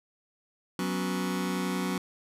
sawtooth chord, F# suspended fourth, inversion none, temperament just, 185 / 246.7 / 277.5 Hz, F#3 / B3 / C#4, 0 / -2 / +2 cents, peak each -26 / -31 / -30 dBFS, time 0.79-1.98 s, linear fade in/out 2 ms, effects resampled to 32000 Hz

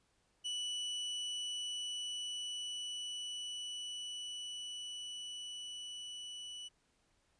40% pulse tone with level ramp, 2960 Hz, F#7, in tune, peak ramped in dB -36 to -44 dBFS, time 0.44-6.69 s, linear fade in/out 20 ms, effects pink hiss -75 dBFS RMS until 7.39 s + resampled to 22050 Hz

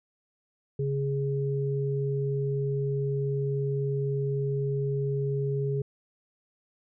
sine tone pair together, 138.3 / 414.4 Hz, C#3 / G#4, -4 / -4 cents, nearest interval octave + perfect fifth, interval 1900 cents, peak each -27 / -30 dBFS, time 0.79-5.82 s, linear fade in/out 5 ms, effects none

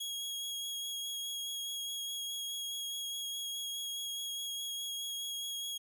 sawtooth tone with vibrato, 3304 Hz, G#7, 10 cents flat, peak -34 dBFS, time 0-5.78 s, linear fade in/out 10 ms, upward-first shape sine, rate 4.8 Hz, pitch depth 12 cents each way, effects none

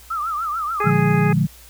sine tone with vibrato, 1264 Hz, D#6, 27 cents sharp, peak -21 dBFS, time 0.1-0.91 s, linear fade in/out 10 ms, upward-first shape triangle, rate 6.8 Hz, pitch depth 160 cents each way
harmonic tone, 415.3 Hz, G#4, in tune, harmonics 1 / 2 / 3 / 4 / 5 / 6, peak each -23 / -26 / -28 / -29 / -30 / -31 dBFS, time 0.8-1.33 s, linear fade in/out 5 ms
sine chord, Bb dominant seventh, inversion none, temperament equal with one note detuned, 116.54 / 148.62 / 174.61 / 207.7 Hz, Bb2 / D3 / F3 / Ab3, 0 / +21 / 0 / 0 cents, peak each -23 / -18 / -19 / -23 dBFS, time 0.84-1.47 s, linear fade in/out 20 ms
effects added 60 Hz sine -46 dBFS peak until 1.69 s + white hiss -46 dBFS RMS until 1.69 s

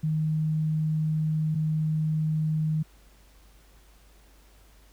sine tone pair in turn, 155.8 / 155.8 Hz, D#3 / D#3, +3 / +3 cents, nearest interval unison, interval 0 cents, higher neither, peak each -23 dBFS, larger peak neither, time 0.03-1.55 / 1.55-2.83 s, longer first, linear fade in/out 10 ms, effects added 50 Hz sine -54 dBFS peak until 4.92 s + pink hiss -60 dBFS RMS until 4.92 s

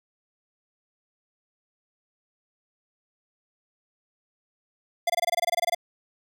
square tone bursts, 689 Hz, F5, 24 cents flat, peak -21 dBFS, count 14, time 5.07-5.748 s, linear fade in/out 5 ms, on 28 ms, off 22 ms, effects none

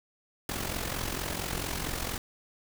pink noise with amplitude modulation, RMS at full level -31 dBFS, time 0.49-2.18 s, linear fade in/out 2 ms, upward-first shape sine, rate 44.4 Hz, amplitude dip 65%, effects none

